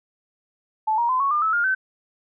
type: tone with pitch steps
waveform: sine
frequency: 870 / 943.3 / 1022.7 / 1108.9 / 1202.3 / 1303.5 / 1413.3 / 1532.4 Hz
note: A5 / A#5 / C6 / C#6 / D6 / E6 / F6 / G6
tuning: -20 / +20 / -40 / 0 / +40 / -20 / +20 / -40 cents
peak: -18 dBFS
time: 0.87-1.75 s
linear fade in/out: 10 ms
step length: 110 ms
effects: none